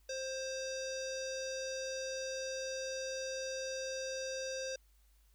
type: tone with low-pass filter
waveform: square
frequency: 528 Hz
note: C5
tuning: 16 cents sharp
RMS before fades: -40 dBFS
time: 0.09-4.76 s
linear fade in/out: 5 ms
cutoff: 5500 Hz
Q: 6.6
effects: added 51 Hz sine -64 dBFS peak until 5.34 s + white hiss -74 dBFS RMS until 5.34 s